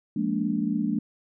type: chord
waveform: sine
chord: Bb dominant seventh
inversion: second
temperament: just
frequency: 174.81 / 209.8 / 233.1 / 291.4 Hz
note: F3 / Ab3 / Bb3 / D4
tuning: +2 / +18 / 0 / -13 cents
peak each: -32 / -27 / -29 / -29 dBFS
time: 0.16-0.99 s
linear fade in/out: 5 ms
effects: none